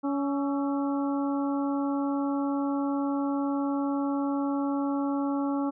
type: harmonic tone with a mistuned harmonic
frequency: 280.6 Hz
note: C#4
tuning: 21 cents sharp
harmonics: 1 / 2 / 3 / 4 / 5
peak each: -26 / -36 / -36 / -39 / -42 dBFS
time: 0.03-5.71 s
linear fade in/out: 20 ms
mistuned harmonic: 5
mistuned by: -81 cents
effects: none